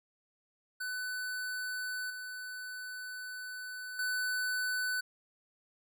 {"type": "tone with level steps", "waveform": "square", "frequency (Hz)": 1500, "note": "F#6", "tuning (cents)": 23, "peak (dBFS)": [-36, -41, -32], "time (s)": [0.8, 5.01], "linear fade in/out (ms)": 10, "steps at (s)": [2.1, 3.99], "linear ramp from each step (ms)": 2, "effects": []}